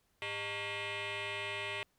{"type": "tone with frequency modulation", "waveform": "sine", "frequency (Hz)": 103.83, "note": "G#2", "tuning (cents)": 0, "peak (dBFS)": -34, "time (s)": [0.22, 1.83], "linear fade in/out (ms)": 0, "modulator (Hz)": 507, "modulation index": 6, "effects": ["tanh soft clip ceiling -35 dBFS", "pink hiss -75 dBFS RMS until 1.98 s"]}